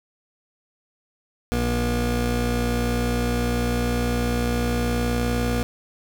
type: tone pair together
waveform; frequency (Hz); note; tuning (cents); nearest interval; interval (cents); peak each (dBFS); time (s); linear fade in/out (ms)
25% pulse; 59.89 / 239.9; A#1 / A#3; +47 / +50; 2 octaves; 2403; -20; 1.52-5.63; 0
effects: none